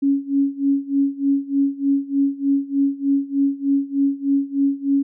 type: tone with tremolo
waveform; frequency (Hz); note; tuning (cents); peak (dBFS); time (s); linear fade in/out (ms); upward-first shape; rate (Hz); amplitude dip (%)
sine; 277.8; C#4; +4; -13; 0.02-5.03; 10; sine; 3.3; 90
effects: none